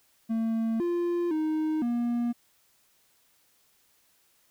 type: tone with pitch steps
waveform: triangle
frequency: 225.5 / 347.3 / 311.7 / 238.3 Hz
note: A3 / F4 / D#4 / A#3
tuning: +43 / -10 / +3 / +38 cents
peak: -23 dBFS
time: 0.29-2.33 s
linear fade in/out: 20 ms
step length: 510 ms
effects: white hiss -66 dBFS RMS until 4.5 s